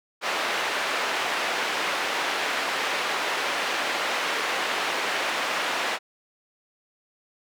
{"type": "band-pass noise", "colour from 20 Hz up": "white", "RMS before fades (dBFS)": -27, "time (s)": [0.21, 5.99], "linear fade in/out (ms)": 50, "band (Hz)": [420, 2400], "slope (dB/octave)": 12, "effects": []}